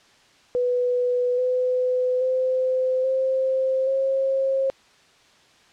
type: tone with pitch steps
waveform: sine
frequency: 493.9 / 504.3 / 514.9 / 525.7 / 536.7 Hz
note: B4 / B4 / C5 / C5 / C5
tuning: 0 / +36 / -28 / +8 / +44 cents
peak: -19 dBFS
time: 0.55-4.7 s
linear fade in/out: 0 ms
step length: 830 ms
effects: white hiss -55 dBFS RMS until 5.72 s + low-pass 5000 Hz 12 dB/octave